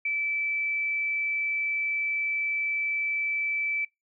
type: tone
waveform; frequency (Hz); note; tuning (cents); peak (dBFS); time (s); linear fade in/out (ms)
sine; 2316; D7; -25; -25; 0.05-3.85; 5
effects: noise-tail reverb RT60 0.2 s tail -26 dB re dry